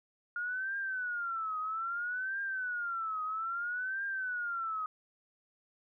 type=tone with vibrato; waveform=sine; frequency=1418 Hz; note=F6; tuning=26 cents sharp; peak=-33 dBFS; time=0.36-4.86 s; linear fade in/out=2 ms; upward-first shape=triangle; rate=0.61 Hz; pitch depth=220 cents each way; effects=none